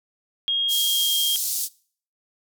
sine tone with pitch glide, 3256 to 3228 Hz, G#7 to G#7, -35 to -50 cents, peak -20 dBFS, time 0.48-1.36 s, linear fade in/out 0 ms, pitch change -15 cents, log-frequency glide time 0.69-1.15 s
white band-pass noise, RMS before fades -26 dBFS, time 0.68-1.69 s, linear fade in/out 50 ms, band 4500 to 16000 Hz, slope 24 dB/octave
effects noise-tail reverb RT60 0.5 s tail -23 dB re dry

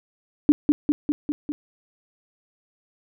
sine tone with echo, 294.1 Hz, D4, 3 cents sharp, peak -9 dBFS, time 0.49-0.52 s, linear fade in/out 0 ms, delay 200 ms, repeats 5, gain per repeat -3 dB, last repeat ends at 1.52 s, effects none

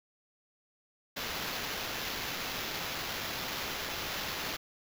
blue noise with sample-and-hold, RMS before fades -37 dBFS, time 1.16-4.57 s, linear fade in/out 10 ms, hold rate 8820 Hz, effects none

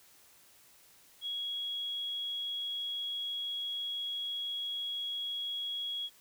sine tone, 3322 Hz, G#7, in tune, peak -34 dBFS, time 1.21-6.1 s, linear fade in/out 50 ms, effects white hiss -61 dBFS RMS until 6.2 s

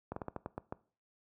slowing click train, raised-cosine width 1 ms, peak -24 dBFS, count 8, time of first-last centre 0.12-0.725 s, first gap 44 ms, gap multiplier 1.22, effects noise-tail reverb RT60 0.4 s tail -20 dB re dry + high-pass 60 Hz 12 dB/octave

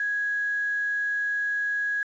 sine tone with quantisation, 1661.2 Hz, G#6, in tune, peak -24 dBFS, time 0-2.03 s, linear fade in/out 2 ms, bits 8, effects resampled to 16000 Hz

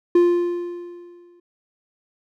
triangle tone with exponential decay, 349.2 Hz, F4, in tune, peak -8 dBFS, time 0.15-1.4 s, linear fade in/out 5 ms, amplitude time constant 270 ms, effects none

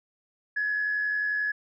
sine tone with amplitude modulation, 1692 Hz, G#6, 32 cents sharp, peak -22 dBFS, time 0.56-1.52 s, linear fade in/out 10 ms, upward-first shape sine, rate 91.3 Hz, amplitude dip 45%, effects tanh soft clip ceiling -19 dBFS

